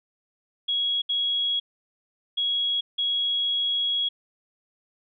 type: tone bursts at uneven times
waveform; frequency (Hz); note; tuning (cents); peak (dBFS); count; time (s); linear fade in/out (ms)
sine; 3322; G#7; 0; -22; 4; 0.68-1.02 / 1.09-1.6 / 2.37-2.81 / 2.98-4.09; 10
effects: none